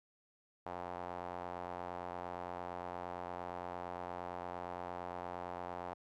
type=tone with band-pass filter; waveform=sawtooth; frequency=88.7 Hz; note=F2; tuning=27 cents sharp; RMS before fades=-44 dBFS; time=0.66-5.94 s; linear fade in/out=5 ms; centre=810 Hz; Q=2.3; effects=none